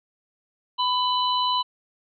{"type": "harmonic tone", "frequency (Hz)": 998, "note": "B5", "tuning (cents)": 18, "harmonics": [1, 3, 4], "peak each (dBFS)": [-22, -27, -28], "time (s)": [0.78, 1.63], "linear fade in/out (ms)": 20, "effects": []}